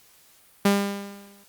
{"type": "tone with exponential decay", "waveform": "sawtooth", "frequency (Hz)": 200.4, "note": "G3", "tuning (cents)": 38, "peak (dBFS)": -11, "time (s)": [0.65, 1.44], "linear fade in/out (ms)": 5, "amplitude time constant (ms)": 170, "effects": ["white hiss -56 dBFS RMS until 1.48 s", "Opus 48 kbps"]}